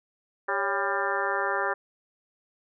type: harmonic tone with a mistuned harmonic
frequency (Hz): 198.6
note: G3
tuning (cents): +23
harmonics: 2 / 3 / 4 / 5 / 6 / 7 / 8 / 9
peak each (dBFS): -33 / -33 / -33 / -33 / -33 / -33 / -33 / -33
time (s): 0.48-1.74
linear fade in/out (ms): 10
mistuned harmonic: 3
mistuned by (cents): -100
effects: none